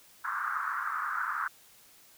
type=band-pass noise; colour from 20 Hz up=white; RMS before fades=-33 dBFS; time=0.24-1.48 s; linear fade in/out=10 ms; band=1100 to 1500 Hz; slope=48 dB/octave; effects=white hiss -58 dBFS RMS until 2.17 s